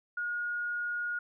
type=tone; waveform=sine; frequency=1437 Hz; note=F6; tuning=49 cents sharp; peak=-31 dBFS; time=0.17-1.19 s; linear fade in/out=5 ms; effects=none